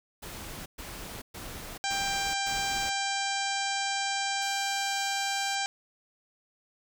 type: noise bursts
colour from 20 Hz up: pink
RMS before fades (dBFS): -41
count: 5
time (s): 0.22-2.9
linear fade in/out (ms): 10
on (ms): 440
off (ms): 120
type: harmonic tone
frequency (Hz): 790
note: G5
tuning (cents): +13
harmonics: 1 / 2 / 3 / 4 / 5 / 6 / 7 / 8 / 9 / 10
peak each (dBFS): -32 / -35 / -37 / -38 / -39 / -40 / -40 / -41 / -42 / -42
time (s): 1.84-5.66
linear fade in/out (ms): 0
type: tone with pitch glide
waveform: 5% pulse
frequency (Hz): 1434 to 1401.2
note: F6 to F6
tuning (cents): +45 to +5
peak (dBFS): -35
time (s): 4.42-5.55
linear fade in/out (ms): 0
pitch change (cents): -40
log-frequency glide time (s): 4.89-5.32
effects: none